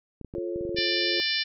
clicks, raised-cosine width 3 ms, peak -26 dBFS, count 10, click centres 0.213 / 0.247 / 0.339 / 0.383 / 0.56 / 0.61 / 0.652 / 0.693 / 0.746 / 0.786 s
sine chord, F augmented, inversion none, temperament just, 349.2 / 436.5 / 545.7 Hz, F4 / A4 / C#5, 0 / -14 / -27 cents, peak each -30 / -36 / -36 dBFS, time 0.35-1.2 s, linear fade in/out 0 ms
harmonic tone, 592 Hz, D5, 14 cents sharp, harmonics 3 / 4 / 5 / 6 / 7 / 8 / 9, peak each -32 / -32 / -32 / -32 / -32 / -32 / -32 dBFS, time 0.76-1.44 s, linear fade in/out 20 ms
effects none

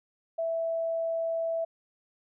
sine tone, 659.3 Hz, E5, in tune, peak -27 dBFS, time 0.38-1.65 s, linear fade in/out 10 ms, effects none

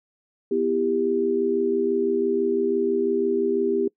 sine chord, E minor, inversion second, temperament just, 247.2 / 329.6 / 395.6 Hz, B3 / E4 / G4, +2 / 0 / +16 cents, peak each -27 / -27 / -21 dBFS, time 0.51-3.88 s, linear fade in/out 5 ms, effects noise-tail reverb RT60 0.1 s tail -24 dB re dry

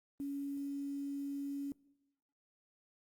sine tone with quantisation, 280.6 Hz, C#4, 21 cents sharp, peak -37 dBFS, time 0.2-1.72 s, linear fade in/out 0 ms, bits 10, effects noise-tail reverb RT60 1.0 s tail -23 dB re dry + Opus 24 kbps

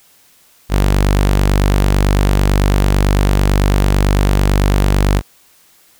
sawtooth tone, 49 Hz, G1, in tune, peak -6 dBFS, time 0.69-5.22 s, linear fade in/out 50 ms, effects white hiss -50 dBFS RMS until 5.99 s

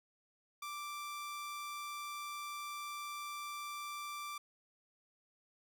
sawtooth tone, 1174.7 Hz, D6, in tune, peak -38 dBFS, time 0.62-4.38 s, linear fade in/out 5 ms, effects none

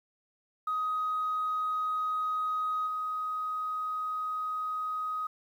sine tone with level steps, 1256 Hz, D#6, 16 cents sharp, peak -27 / -30 dBFS, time 0.67-5.27 s, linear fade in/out 5 ms, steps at 2.86 s, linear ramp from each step 20 ms, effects tanh soft clip ceiling -24 dBFS + 10-bit

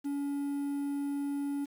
triangle tone with quantisation, 283.2 Hz, C#4, 37 cents sharp, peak -29 dBFS, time 0.04-1.66 s, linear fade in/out 20 ms, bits 9, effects none

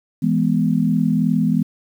sine chord, E major, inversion none, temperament equal, 164.81 / 207.7 / 246.9 Hz, E3 / G#3 / B3, 0 / 0 / 0 cents, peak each -19 dBFS, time 0.22-1.63 s, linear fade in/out 10 ms, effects 8-bit

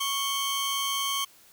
sawtooth tone pair together, 1108.7 / 3131 Hz, C#6 / G7, 0 / -3 cents, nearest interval octave + tritone, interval 1797 cents, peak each -26 dBFS, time 0-1.25 s, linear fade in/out 10 ms, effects white hiss -56 dBFS RMS until 1.52 s

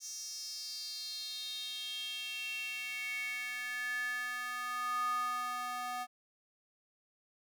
square tone with high-pass filter sweep, 246.9 Hz, B3, in tune, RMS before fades -39 dBFS, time 0-6.07 s, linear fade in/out 50 ms, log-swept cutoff 6000 to 900 Hz, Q 6.9, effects none

